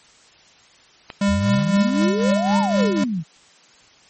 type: click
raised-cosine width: 0.3 ms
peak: -15 dBFS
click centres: 1.102 s
type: tone with tremolo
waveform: square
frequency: 200.5 Hz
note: G3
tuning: 39 cents sharp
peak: -15 dBFS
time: 1.21-3.04 s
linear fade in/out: 5 ms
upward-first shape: triangle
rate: 3.9 Hz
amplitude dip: 60%
type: exponential two-way sweep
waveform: sine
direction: up then down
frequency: 74.9 to 958 to 147.5 Hz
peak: -20 dBFS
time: 1.27-3.24 s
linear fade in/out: 50 ms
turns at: 2.59 s
effects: white hiss -51 dBFS RMS until 4.09 s + MP3 32 kbps